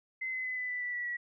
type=tone with pitch steps; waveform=sine; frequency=2054 / 2036 / 2019 / 2001 / 1984 / 1966.9 / 1949.9 / 1933.1 Hz; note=C7 / C7 / B6 / B6 / B6 / B6 / B6 / B6; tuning=-33 / -48 / +38 / +22 / +7 / -8 / -23 / -38 cents; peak=-33 dBFS; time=0.21-1.17 s; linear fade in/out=10 ms; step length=120 ms; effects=none